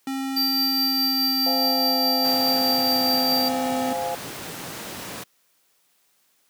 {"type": "tone with pitch glide", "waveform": "square", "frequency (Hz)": [268.6, 256.9], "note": ["C4", "C4"], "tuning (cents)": [46, -32], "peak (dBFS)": -26, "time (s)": [0.07, 3.93], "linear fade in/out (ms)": 2, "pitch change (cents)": -78, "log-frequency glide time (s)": [0.59, 3.75]}
{"type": "tone with tremolo", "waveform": "square", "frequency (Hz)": 4690, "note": "D8", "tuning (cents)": -3, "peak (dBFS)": -20, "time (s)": [0.36, 3.49], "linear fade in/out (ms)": 10, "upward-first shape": "triangle", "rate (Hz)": 4.8, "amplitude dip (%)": 30}
{"type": "chord", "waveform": "sine", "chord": "F minor", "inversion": "second", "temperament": "equal with one note detuned", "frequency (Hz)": [519, 698.5, 830.6], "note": ["C5", "F5", "Ab5"], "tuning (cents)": [-14, 0, 0], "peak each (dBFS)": -29, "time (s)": [1.46, 4.15], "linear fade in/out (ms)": 5}
{"type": "noise", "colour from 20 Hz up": "pink", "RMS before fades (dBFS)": -34, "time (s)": [2.24, 5.24], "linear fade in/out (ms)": 10}
{"effects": ["white hiss -65 dBFS RMS until 6.49 s", "high-pass 150 Hz 12 dB/octave"]}